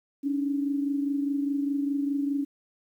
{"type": "tone pair together", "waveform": "sine", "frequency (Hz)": [280.5, 305.4], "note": ["C#4", "D#4"], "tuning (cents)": [21, -32], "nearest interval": "minor second", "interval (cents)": 147, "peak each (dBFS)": [-25, -34], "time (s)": [0.23, 2.45], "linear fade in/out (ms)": 20, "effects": ["10-bit"]}